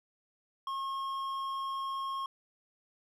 triangle tone with hard clipping, 1081 Hz, C#6, 44 cents flat, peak -35 dBFS, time 0.67-2.26 s, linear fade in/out 2 ms, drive 10 dB, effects none

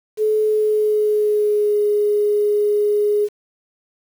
sine tone with pitch glide, 430 to 415.8 Hz, A4 to G#4, -40 to +2 cents, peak -14 dBFS, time 0.17-3.29 s, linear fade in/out 50 ms, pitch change -58 cents, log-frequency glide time 0.4-1.79 s, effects 7-bit

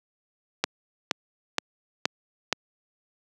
click train, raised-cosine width 0.2 ms, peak -4 dBFS, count 5, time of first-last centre 0.64-2.527 s, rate 2.12 Hz, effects high-pass 200 Hz 12 dB/octave

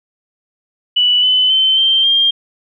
sine tone with pitch steps, 2960 / 3019 / 3079 / 3140 / 3202 Hz, F#7 / F#7 / G7 / G7 / G7, 0 / +34 / -32 / +2 / +36 cents, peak -9 dBFS, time 0.96-2.31 s, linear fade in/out 10 ms, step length 270 ms, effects none

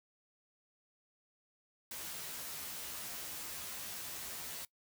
white noise with comb filter, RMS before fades -44 dBFS, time 1.91-4.65 s, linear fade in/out 2 ms, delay 13 ms, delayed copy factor +0.65, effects noise-tail reverb RT60 0.1 s tail -21 dB re dry

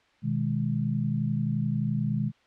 sine chord, G# minor, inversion first, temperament just, 124.59 / 155.74 / 207.7 Hz, B2 / D#3 / G#3, +16 / +2 / 0 cents, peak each -29 dBFS, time 0.22-2.32 s, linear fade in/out 50 ms, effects white hiss -63 dBFS RMS until 2.46 s + low-pass 3000 Hz 12 dB/octave

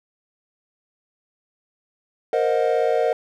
triangle chord, C half-diminished seventh, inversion third, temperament equal with one note detuned, 466.2 / 523.3 / 622.3 / 724.8 Hz, Bb4 / C5 / Eb5 / Gb5, 0 / 0 / 0 / -36 cents, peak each -19 / -22 / -21 / -23 dBFS, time 2.33-3.13 s, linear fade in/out 2 ms, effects none

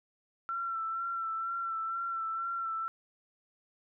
sine tone with vibrato, 1347 Hz, E6, 37 cents sharp, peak -32 dBFS, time 0.49-2.88 s, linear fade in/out 0 ms, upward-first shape sine, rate 2.1 Hz, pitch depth 29 cents each way, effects none

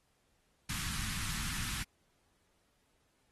pink band-stop noise, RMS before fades -38 dBFS, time 0.69-1.83 s, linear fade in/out 5 ms, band 220 to 1200 Hz, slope 24 dB/octave, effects pink hiss -75 dBFS RMS until 3.31 s + AAC 32 kbps

